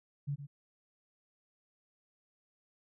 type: tone with echo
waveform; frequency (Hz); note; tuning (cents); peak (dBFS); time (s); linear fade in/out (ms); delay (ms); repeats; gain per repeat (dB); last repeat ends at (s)
sine; 142.5; C#3; +48; -32; 0.27-0.36; 20; 110; 1; -10; 0.47
effects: none